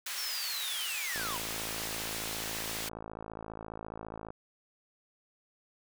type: high-pass noise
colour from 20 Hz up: pink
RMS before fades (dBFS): -38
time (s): 0.06-2.89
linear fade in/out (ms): 5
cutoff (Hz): 1700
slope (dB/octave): 12
type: linear sweep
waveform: square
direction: down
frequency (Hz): 5588 to 897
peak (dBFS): -37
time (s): 0.17-1.38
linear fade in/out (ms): 10
type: click train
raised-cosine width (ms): 1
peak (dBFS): -27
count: 173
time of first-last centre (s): 1.16-4.304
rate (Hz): 54.7
effects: none